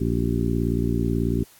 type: harmonic tone with a mistuned harmonic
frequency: 58.27 Hz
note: A#1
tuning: in tune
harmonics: 1 / 2 / 3 / 4 / 5 / 6 / 7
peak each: -27 / -26 / -28 / -27 / -28 / -32 / -31 dBFS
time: 0-1.44 s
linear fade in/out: 10 ms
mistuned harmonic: 7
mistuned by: -84 cents
effects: white hiss -53 dBFS RMS until 1.59 s + AAC 64 kbps